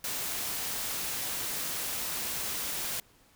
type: noise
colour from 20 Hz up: white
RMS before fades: -34 dBFS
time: 0.04-3 s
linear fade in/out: 2 ms
effects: pink hiss -62 dBFS RMS until 3.35 s